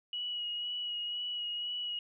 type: tone with vibrato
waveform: sine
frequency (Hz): 2913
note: F#7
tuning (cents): -28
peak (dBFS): -34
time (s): 0.13-1.99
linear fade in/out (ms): 2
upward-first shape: sine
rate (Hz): 2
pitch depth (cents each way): 19
effects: none